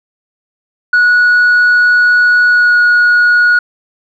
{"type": "tone with pitch glide", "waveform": "sine", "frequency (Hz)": [1463, 1451.2], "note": ["F#6", "F#6"], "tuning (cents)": [-20, -34], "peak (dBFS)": -3, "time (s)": [0.93, 3.59], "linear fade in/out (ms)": 5, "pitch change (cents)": -14, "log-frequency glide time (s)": [2.47, 2.78], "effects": ["tanh soft clip ceiling -4 dBFS"]}